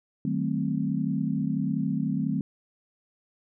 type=chord; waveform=sine; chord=D# diminished seventh; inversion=none; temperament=equal with one note detuned; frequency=155.56 / 189.76 / 220 / 261.6 Hz; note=D#3 / F#3 / A3 / C4; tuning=0 / +44 / 0 / 0 cents; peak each=-30 dBFS; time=0.25-2.41 s; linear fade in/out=2 ms; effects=none